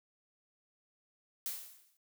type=noise with exponential decay; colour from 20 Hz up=blue; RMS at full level=-36 dBFS; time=1.46-1.97 s; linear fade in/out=1 ms; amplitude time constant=110 ms; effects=noise-tail reverb RT60 0.1 s tail -26 dB re dry